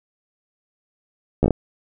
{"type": "slowing click train", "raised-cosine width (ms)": 2, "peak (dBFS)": -3, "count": 5, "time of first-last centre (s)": [1.43, 1.507], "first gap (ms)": 13, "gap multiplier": 1.27, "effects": []}